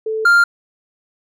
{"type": "tone pair in turn", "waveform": ["sine", "triangle"], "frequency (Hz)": [438.9, 1397.3], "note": ["A4", "F6"], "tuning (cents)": [-4, 0], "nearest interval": "octave + minor sixth", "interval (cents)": 2004, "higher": "second", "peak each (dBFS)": [-18, -6], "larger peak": "second", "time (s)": [[0.06, 0.25], [0.25, 0.44]], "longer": "neither", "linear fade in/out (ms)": 5, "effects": []}